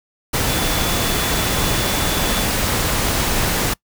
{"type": "tone in noise", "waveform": "sine", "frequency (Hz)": 3461, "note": "A7", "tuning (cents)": -29, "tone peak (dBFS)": -29, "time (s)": [0.48, 2.46], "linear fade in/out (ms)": 10, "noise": "pink", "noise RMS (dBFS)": -19, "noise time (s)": [0.33, 3.74], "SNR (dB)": -13, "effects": ["noise-tail reverb RT60 0.1 s tail -24 dB re dry"]}